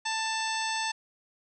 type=harmonic tone; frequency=886 Hz; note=A5; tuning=12 cents sharp; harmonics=1 / 2 / 3 / 4 / 5 / 6 / 7 / 9; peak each=-32 / -35 / -37 / -38 / -39 / -40 / -40 / -42 dBFS; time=0.05-0.92 s; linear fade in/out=10 ms; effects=none